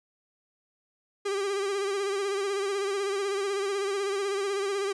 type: tone with vibrato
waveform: 45% pulse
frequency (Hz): 397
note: G4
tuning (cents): +22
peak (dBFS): -27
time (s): 1.25-4.93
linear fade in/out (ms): 10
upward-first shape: sine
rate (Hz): 16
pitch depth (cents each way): 52
effects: resampled to 22050 Hz